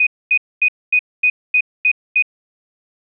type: tone bursts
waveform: sine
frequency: 2490 Hz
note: D#7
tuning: 1 cent sharp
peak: -10 dBFS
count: 8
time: 0-2.224 s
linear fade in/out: 5 ms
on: 68 ms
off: 240 ms
effects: none